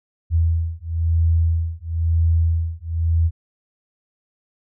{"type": "beating tone pair", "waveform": "sine", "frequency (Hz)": [82.1, 83.1], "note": ["E2", "E2"], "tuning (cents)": [-6, 15], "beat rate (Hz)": 1, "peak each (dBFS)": -19, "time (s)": [0.3, 3.31], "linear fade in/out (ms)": 50, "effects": []}